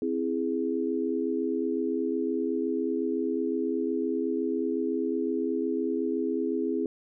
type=chord; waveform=sine; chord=C augmented; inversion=none; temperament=equal; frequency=261.6 / 329.6 / 415.3 Hz; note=C4 / E4 / G#4; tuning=0 / 0 / 0 cents; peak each=-30 dBFS; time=0.02-6.86 s; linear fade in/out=2 ms; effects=none